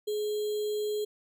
sine tone with sample-and-hold, 421.5 Hz, G#4, 26 cents sharp, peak -28 dBFS, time 0.07-1.05 s, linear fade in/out 10 ms, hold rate 3675 Hz, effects none

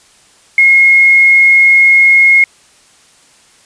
sine tone with quantisation, 2157 Hz, C#7, 48 cents flat, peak -3 dBFS, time 0.58-2.44 s, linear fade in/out 2 ms, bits 5, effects white hiss -46 dBFS RMS until 3.65 s + resampled to 22050 Hz

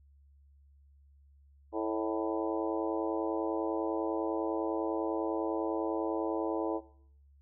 harmonic tone with a mistuned harmonic, 110 Hz, A2, in tune, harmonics 3 / 4 / 5 / 6 / 7 / 8 / 9, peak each -34 / -36 / -38 / -40 / -41 / -42 / -43 dBFS, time 1.72-6.81 s, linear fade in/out 50 ms, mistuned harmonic 6, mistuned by -53 cents, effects noise-tail reverb RT60 0.6 s tail -18 dB re dry + added 70 Hz sine -58 dBFS peak until 7.41 s

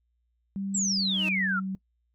sine tone with pitch glide, 196 to 190.75 Hz, G3 to G3, 0 to -47 cents, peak -29 dBFS, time 0.56-1.75 s, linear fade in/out 0 ms, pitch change -47 cents, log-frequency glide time 0.83-1.26 s
sine exponential sweep, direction down, 7902 to 1318.5 Hz, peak -25 dBFS, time 0.74-1.6 s, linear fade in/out 10 ms
sawtooth tone with exponential growth, 311.1 Hz, D#4, in tune, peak -30 dBFS, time 0.91-1.29 s, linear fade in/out 5 ms, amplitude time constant 81 ms
effects noise-tail reverb RT60 0.1 s tail -21 dB re dry + added 59 Hz sine -70 dBFS peak until 2.14 s

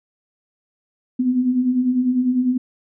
sine beating tone pair, 242.7 / 252.7 Hz, B3 / B3, -30 / +40 cents, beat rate 10 Hz, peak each -24 / -16 dBFS, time 1.19-2.58 s, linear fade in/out 10 ms, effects none

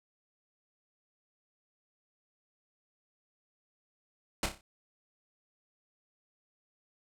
pink noise with echo, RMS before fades -29 dBFS, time 4.43-4.46 s, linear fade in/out 2 ms, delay 30 ms, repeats 5, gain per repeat -7 dB, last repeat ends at 4.61 s, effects low-pass 10000 Hz 12 dB/octave

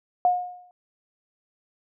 sine tone with exponential decay, 719 Hz, F#5, 50 cents flat, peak -14 dBFS, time 0.25-0.71 s, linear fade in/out 1 ms, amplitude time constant 100 ms, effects none

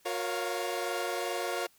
sawtooth chord, Gb major seventh, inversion none, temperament equal with one note detuned, 360.5 / 466.2 / 554.4 / 698.5 Hz, Gb4 / Bb4 / Db5 / F5, -45 / 0 / 0 / 0 cents, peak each -33 dBFS, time 0.05-1.67 s, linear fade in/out 10 ms, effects white hiss -64 dBFS RMS until 1.78 s

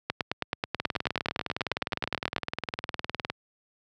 two click trains, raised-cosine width 0.3 ms, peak -13 / -10 dBFS, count 50 / 22, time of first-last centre 0.8-3.3 / 0.1-2.363 s, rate 19.6 / 9.28 Hz, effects high-pass 80 Hz 12 dB/octave

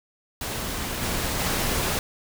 pink noise with level steps, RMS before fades -30 / -27 / -25 dBFS, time 0.41-1.99 s, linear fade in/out 2 ms, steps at 1.01 / 1.38 s, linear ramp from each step 20 ms, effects none

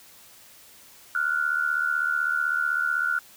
sine tone pair together, 1399.1 / 1475 Hz, F6 / F#6, +3 / -6 cents, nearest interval minor second, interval 91 cents, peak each -25 dBFS, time 1.15-3.19 s, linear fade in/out 2 ms, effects white hiss -51 dBFS RMS until 3.36 s

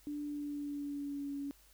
sine tone with pitch glide, 293.7 to 281.7 Hz, D4 to C#4, 0 to +28 cents, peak -37 dBFS, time 0.07-1.51 s, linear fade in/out 0 ms, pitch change -72 cents, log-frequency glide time 0.22-1.36 s, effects added 50 Hz sine -65 dBFS peak until 1.73 s + white hiss -65 dBFS RMS until 1.73 s

